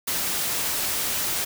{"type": "noise", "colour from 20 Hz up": "white", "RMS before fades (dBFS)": -26, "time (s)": [0.07, 1.45], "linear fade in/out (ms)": 10, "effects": []}